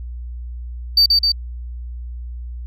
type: tone with echo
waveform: sine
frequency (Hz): 4612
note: D8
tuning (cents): -32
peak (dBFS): -6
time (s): 0.97-1.06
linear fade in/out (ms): 5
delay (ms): 130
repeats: 2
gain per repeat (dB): -3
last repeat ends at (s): 1.32
effects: tanh soft clip ceiling -8 dBFS + added 60 Hz sine -27 dBFS peak until 2.66 s